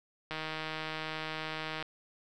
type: click train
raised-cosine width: 0.3 ms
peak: -21 dBFS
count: 239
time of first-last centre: 0.31-1.826 s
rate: 157 Hz
effects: none